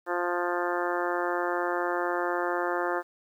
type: harmonic tone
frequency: 175.8 Hz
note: F3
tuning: 12 cents sharp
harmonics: 2 / 3 / 4 / 5 / 6 / 7 / 8 / 9 / 10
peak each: -31 / -33 / -34 / -35 / -36 / -36 / -37 / -38 / -38 dBFS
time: 0.06-3.03 s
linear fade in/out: 50 ms
effects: 10-bit